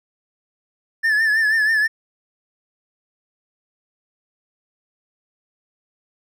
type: tone with vibrato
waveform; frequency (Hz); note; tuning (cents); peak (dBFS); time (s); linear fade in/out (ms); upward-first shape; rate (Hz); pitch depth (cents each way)
triangle; 1753; A6; -7; -13; 1.03-1.88; 20; triangle; 6.2; 78
effects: none